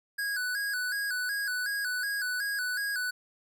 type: tone with vibrato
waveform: square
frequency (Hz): 1565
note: G6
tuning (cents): -3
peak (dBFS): -30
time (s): 0.18-3.11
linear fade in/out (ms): 10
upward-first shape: square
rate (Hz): 2.7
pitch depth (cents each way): 86
effects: none